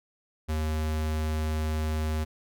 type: tone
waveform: square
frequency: 77.78 Hz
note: D#2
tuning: in tune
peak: -27 dBFS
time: 0.48-2.25 s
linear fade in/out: 20 ms
effects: none